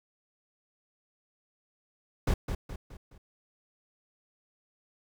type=noise with echo; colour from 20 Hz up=brown; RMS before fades=-25 dBFS; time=2.27-2.34 s; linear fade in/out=5 ms; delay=210 ms; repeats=4; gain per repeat=-7 dB; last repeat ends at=3.18 s; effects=none